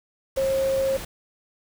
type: tone in noise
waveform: sine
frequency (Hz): 537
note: C5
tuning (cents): +45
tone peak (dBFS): -20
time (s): 0.37-0.97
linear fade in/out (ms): 5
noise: pink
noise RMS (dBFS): -36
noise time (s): 0.36-1.05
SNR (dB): +13
effects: none